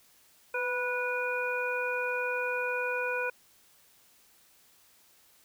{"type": "harmonic tone with a mistuned harmonic", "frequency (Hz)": 490, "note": "B4", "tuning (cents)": -14, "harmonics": [1, 2, 3, 5], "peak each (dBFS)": [-33, -37, -33, -35], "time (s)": [0.54, 3.3], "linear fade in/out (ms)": 5, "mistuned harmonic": 1, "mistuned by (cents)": 29, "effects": ["white hiss -62 dBFS RMS until 5.44 s"]}